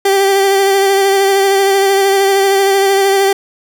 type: tone with vibrato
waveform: 30% pulse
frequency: 392 Hz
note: G4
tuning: in tune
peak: -6 dBFS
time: 0.05-3.33 s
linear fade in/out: 5 ms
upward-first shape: sine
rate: 13 Hz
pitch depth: 25 cents each way
effects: none